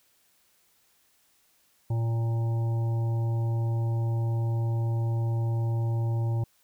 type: harmonic tone with a mistuned harmonic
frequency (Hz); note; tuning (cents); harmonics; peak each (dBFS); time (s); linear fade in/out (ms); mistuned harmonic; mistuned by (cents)
114.9; A#2; -25; 1 / 3 / 5 / 7 / 8; -24 / -40 / -44 / -45 / -48; 1.9-6.44; 5; 8; +18
effects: white hiss -66 dBFS RMS until 6.63 s